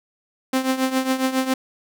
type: tone with tremolo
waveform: sawtooth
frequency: 261.6 Hz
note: C4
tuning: in tune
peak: -12 dBFS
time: 0.53-1.54 s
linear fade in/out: 5 ms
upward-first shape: triangle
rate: 7.3 Hz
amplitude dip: 80%
effects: none